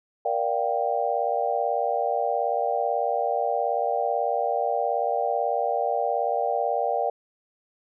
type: chord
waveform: sine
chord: G minor seventh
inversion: first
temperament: just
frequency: 470.4 / 588 / 705.6 / 784 Hz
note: Bb4 / D5 / F5 / G5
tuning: +16 / +2 / +18 / 0 cents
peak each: -29 / -28 / -27 / -27 dBFS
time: 0.25-7.1 s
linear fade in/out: 5 ms
effects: none